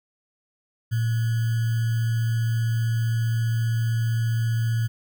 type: tone with sample-and-hold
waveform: sine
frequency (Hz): 114.4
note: A#2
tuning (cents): -32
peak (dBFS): -20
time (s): 0.91-4.88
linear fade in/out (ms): 20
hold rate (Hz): 1575
effects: none